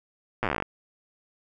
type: slowing click train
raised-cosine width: 0.5 ms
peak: -11 dBFS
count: 15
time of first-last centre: 0.43-0.624 s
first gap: 8 ms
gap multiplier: 1.08
effects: none